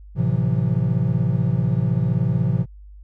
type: chord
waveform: triangle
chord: F# half-diminished seventh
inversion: first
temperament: equal with one note detuned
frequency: 110 / 130.81 / 164.81 / 180.67 Hz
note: A2 / C3 / E3 / F#3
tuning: 0 / 0 / 0 / -41 cents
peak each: -21 / -19 / -21 / -24 dBFS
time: 0.15-2.66 s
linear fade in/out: 50 ms
effects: added 50 Hz sine -39 dBFS peak until 3.03 s